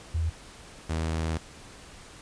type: tone pair in turn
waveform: sine / sawtooth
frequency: 81.3 / 80.41 Hz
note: E2 / E2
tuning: -23 / -42 cents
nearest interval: unison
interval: 19 cents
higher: first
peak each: -24 / -23 dBFS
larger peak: second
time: 0.14-0.3 / 0.89-1.38 s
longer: second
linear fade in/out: 10 ms
effects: pink hiss -48 dBFS RMS until 2.21 s + resampled to 22050 Hz